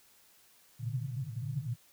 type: band-pass noise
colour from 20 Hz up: white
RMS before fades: -36 dBFS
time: 0.79-1.76 s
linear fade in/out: 50 ms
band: 110 to 150 Hz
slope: 96 dB/octave
effects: white hiss -63 dBFS RMS until 1.92 s